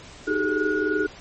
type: tone cluster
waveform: sine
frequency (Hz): 309.7 / 382.9 / 406.1 / 426.2 / 1447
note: D#4 / G4 / G#4 / G#4 / F#6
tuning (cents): -8 / -41 / -39 / +45 / -39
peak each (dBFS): -26 / -28 / -29 / -27 / -26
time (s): 0.27-1.07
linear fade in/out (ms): 10
effects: pink hiss -44 dBFS RMS until 1.2 s + MP3 32 kbps